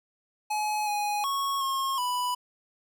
square tone with pitch steps, 847 / 830 / 1103 / 1079 / 989 Hz, G#5 / G#5 / C#6 / C#6 / B5, +34 / -1 / -9 / -47 / +2 cents, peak -27 dBFS, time 0.5-2.35 s, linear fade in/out 10 ms, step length 370 ms, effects none

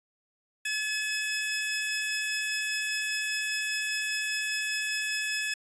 sawtooth tone pair together, 1713 / 2567 Hz, A6 / E7, -47 / -47 cents, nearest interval perfect fifth, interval 700 cents, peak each -28 dBFS, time 0.65-5.54 s, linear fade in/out 5 ms, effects resampled to 22050 Hz

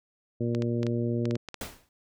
harmonic tone, 118.3 Hz, A#2, 26 cents sharp, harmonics 1 / 2 / 3 / 4 / 5, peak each -29 / -30 / -32 / -36 / -40 dBFS, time 0.4-1.37 s, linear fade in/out 10 ms
clicks, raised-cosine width 0.2 ms, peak -20 dBFS, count 9, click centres 0.549 / 0.622 / 0.831 / 0.867 / 1.255 / 1.31 / 1.355 / 1.487 / 1.543 s
pink noise with exponential decay, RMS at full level -33 dBFS, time 1.61-1.89 s, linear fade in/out 2 ms, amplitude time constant 60 ms
effects none

